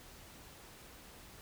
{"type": "silence", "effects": ["pink hiss -55 dBFS RMS until 1.41 s"]}